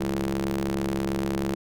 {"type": "ring-modulated tone", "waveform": "sawtooth", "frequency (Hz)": 69.3, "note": "C#2", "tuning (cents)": 0, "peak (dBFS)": -18, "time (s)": [0, 1.55], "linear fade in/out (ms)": 10, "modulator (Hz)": 264, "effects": []}